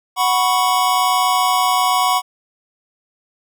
square chord, F# suspended fourth, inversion none, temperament equal, 740 / 987.8 / 1108.7 Hz, F#5 / B5 / C#6, 0 / 0 / 0 cents, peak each -19 dBFS, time 0.16-2.22 s, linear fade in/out 50 ms, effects none

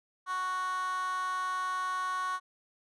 15% pulse tone with high-pass filter, 370 Hz, F#4, in tune, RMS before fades -33 dBFS, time 0.26-2.4 s, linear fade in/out 50 ms, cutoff 1200 Hz, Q 9.7, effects resampled to 24000 Hz

